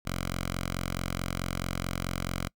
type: tone with notch filter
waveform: 5% pulse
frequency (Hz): 44.62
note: F1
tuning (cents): +38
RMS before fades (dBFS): -33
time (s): 0.05-2.49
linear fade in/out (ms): 20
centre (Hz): 390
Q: 0.83
effects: noise-tail reverb RT60 0.1 s tail -26 dB re dry